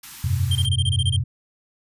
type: band-stop noise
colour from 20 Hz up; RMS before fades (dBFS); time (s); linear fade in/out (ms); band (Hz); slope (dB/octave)
white; -39; 0.03-0.66; 5; 350 to 800; 96
type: chord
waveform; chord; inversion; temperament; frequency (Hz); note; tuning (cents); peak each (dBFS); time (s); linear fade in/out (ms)
sine; F suspended second; none; equal with one note detuned; 87.31 / 98 / 127.75; F2 / G2 / C3; 0 / 0 / -41; -23; 0.24-1.24; 5
type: tone bursts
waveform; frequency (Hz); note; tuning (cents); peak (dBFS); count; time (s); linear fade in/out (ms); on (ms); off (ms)
square; 3170; G7; +19; -23; 10; 0.51-1.166; 5; 44; 24
effects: resampled to 32000 Hz